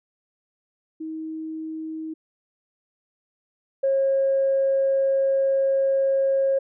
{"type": "tone pair in turn", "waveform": "sine", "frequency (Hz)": [317.2, 541.8], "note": ["D#4", "C#5"], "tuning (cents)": [33, -40], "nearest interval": "major sixth", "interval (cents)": 927, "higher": "second", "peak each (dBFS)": [-29, -17], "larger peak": "second", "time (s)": [[1, 2.14], [3.83, 6.59]], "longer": "second", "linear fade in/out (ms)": 10, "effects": ["tanh soft clip ceiling -13 dBFS"]}